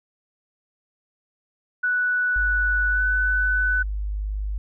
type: tone with pitch glide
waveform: sine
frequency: 1480 to 1498.9 Hz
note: F#6 to F#6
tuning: 0 to +22 cents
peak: -19 dBFS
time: 1.83-3.83 s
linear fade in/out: 10 ms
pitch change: +22 cents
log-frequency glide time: 2.9-3.02 s
type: tone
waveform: sine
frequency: 50.9 Hz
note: G#1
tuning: 34 cents flat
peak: -24 dBFS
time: 2.36-4.58 s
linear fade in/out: 0 ms
effects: none